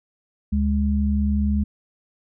sine tone pair together, 72.53 / 206.7 Hz, D2 / G#3, -21 / -8 cents, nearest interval octave + tritone, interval 1813 cents, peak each -20 / -21 dBFS, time 0.52-1.64 s, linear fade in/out 10 ms, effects none

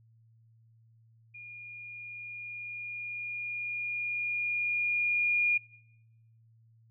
sine tone with level ramp, 2426 Hz, D#7, 44 cents flat, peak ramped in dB -44 to -23 dBFS, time 1.34-5.58 s, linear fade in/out 10 ms, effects noise-tail reverb RT60 0.9 s tail -22 dB re dry + added 113 Hz sine -59 dBFS peak until 6.9 s

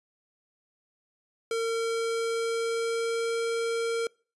square tone with pitch glide, 456.4 to 460.6 Hz, A#4 to A#4, -37 to -21 cents, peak -27 dBFS, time 1.51-4.07 s, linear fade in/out 2 ms, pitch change +16 cents, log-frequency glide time 1.62-3.37 s, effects noise-tail reverb RT60 0.4 s tail -26 dB re dry + resampled to 24000 Hz

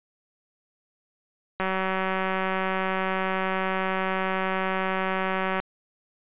click train, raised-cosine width 0.5 ms, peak -12 dBFS, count 757, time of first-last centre 1.6-5.6 s, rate 189 Hz, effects resampled to 8000 Hz

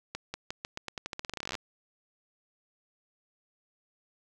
accelerating click train, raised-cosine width 0.2 ms, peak -18 dBFS, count 24, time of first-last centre 0.15-1.552 s, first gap 190 ms, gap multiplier 0.87, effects none

